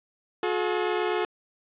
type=tone pair together; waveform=sawtooth; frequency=360.1 / 428.2 Hz; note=F#4 / A4; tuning=-47 / -47 cents; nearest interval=minor third; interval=300 cents; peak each=-23 dBFS; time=0.43-1.25 s; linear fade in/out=2 ms; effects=resampled to 8000 Hz + 9-bit

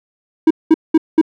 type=tone bursts; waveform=triangle; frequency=319.4 Hz; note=D#4; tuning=45 cents sharp; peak=-3 dBFS; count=4; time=0.47-1.214 s; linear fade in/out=5 ms; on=36 ms; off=200 ms; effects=none

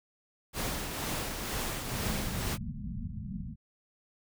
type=noise with tremolo; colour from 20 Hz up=pink; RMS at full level=-33 dBFS; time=0.53-2.58 s; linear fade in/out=50 ms; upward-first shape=triangle; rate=2.1 Hz; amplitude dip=45%
type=low-pass noise; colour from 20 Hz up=white; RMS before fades=-38 dBFS; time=1.88-3.56 s; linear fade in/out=50 ms; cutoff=230 Hz; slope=96 dB/octave
effects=none

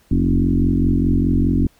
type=tone with frequency modulation; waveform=sine; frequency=159.1 Hz; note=D#3; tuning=39 cents sharp; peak=-13 dBFS; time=0.11-1.67 s; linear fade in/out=5 ms; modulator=44.9 Hz; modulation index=3.3; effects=pink hiss -56 dBFS RMS until 1.79 s

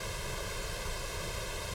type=noise with comb filter; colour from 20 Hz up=pink; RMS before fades=-37 dBFS; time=0-1.74 s; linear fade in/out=5 ms; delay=1.9 ms; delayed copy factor=+0.95; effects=low-pass 10000 Hz 12 dB/octave

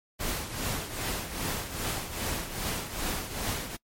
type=noise with tremolo; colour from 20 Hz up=pink; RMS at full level=-30 dBFS; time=0.19-3.77 s; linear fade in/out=20 ms; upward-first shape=triangle; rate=2.5 Hz; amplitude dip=70%; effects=noise-tail reverb RT60 0.1 s tail -24 dB re dry + MP3 64 kbps

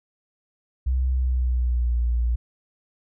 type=tone with pitch glide; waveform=sine; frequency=64.2 to 59.21 Hz; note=C2 to A#1; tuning=-32 to +28 cents; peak=-19 dBFS; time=0.86-2.36 s; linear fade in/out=10 ms; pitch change=-140 cents; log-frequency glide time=1.13-1.98 s; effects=none

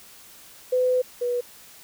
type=tone pair in turn; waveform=sine; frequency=505 / 487.4 Hz; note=B4 / B4; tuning=+39 / -23 cents; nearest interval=minor second; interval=62 cents; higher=first; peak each=-18 / -22 dBFS; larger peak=first; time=0.72-1.02 / 1.21-1.41 s; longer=first; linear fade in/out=10 ms; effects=white hiss -48 dBFS RMS until 1.83 s

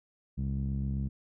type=tone with low-pass filter; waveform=sawtooth; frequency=67.8 Hz; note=C#2; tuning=38 cents flat; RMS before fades=-32 dBFS; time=0.37-1.09 s; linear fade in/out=20 ms; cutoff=180 Hz; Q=3.4; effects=none

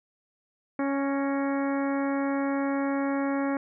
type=harmonic tone with a mistuned harmonic; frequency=277.2 Hz; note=C#4; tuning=in tune; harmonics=1 / 2 / 3 / 4 / 5 / 6 / 7 / 8; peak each=-26 / -32 / -36 / -38 / -40 / -42 / -43 / -44 dBFS; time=0.79-3.57 s; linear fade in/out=2 ms; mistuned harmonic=7; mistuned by=-45 cents; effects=none

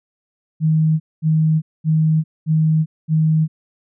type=tone bursts; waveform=sine; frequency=157.5 Hz; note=D#3; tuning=21 cents sharp; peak=-12 dBFS; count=5; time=0.6-3.48 s; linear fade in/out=50 ms; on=400 ms; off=220 ms; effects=none

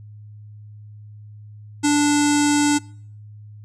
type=tone with low-pass filter; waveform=square; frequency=292.7 Hz; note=D4; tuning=6 cents flat; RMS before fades=-17 dBFS; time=1.83-2.79 s; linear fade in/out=20 ms; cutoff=7800 Hz; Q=4.7; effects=noise-tail reverb RT60 0.6 s tail -25 dB re dry + added 105 Hz sine -38 dBFS peak until 3.64 s

